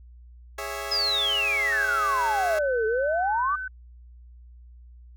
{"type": "chord", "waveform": "15% pulse", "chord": "C# minor", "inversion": "second", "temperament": "equal with one note detuned", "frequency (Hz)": [412.4, 554.4, 659.3], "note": ["G#4", "C#5", "E5"], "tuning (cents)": [-12, 0, 0], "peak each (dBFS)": -29, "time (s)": [0.58, 2.59], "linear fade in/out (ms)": 5}
{"type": "exponential two-way sweep", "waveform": "sine", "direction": "down then up", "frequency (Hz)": [5160, 428.9, 1222], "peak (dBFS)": -22, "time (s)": [0.91, 3.56], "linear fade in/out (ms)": 10, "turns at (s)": 2.86}
{"type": "tone with vibrato", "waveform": "sine", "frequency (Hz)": 1518, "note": "F#6", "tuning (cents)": 44, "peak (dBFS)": -30, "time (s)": [1.72, 3.68], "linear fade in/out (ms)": 5, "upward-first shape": "sine", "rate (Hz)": 20, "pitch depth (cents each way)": 9}
{"effects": ["added 60 Hz sine -45 dBFS peak until 5.16 s"]}